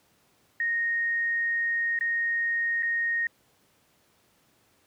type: tone with dropouts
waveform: sine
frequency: 1860 Hz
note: A#6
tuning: 4 cents flat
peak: -24 dBFS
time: 0.6-3.27 s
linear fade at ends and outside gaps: 2 ms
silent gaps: 1.99-2.009 / 2.825-2.83 s
effects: pink hiss -65 dBFS RMS until 4.86 s + high-pass 100 Hz 12 dB/octave